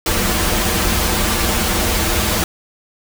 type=noise with comb filter; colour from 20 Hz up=pink; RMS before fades=-17 dBFS; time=0.06-2.44 s; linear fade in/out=2 ms; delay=7.3 ms; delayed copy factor=-0.95; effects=none